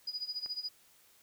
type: tone with tremolo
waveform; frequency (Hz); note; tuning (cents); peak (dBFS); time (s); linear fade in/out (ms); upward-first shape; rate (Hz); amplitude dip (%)
sine; 4928; D#8; -17; -33; 0.07-0.69; 5; sine; 14; 85
type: click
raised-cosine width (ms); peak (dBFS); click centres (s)
0.5; -36; 0.461
effects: white hiss -64 dBFS RMS until 1.22 s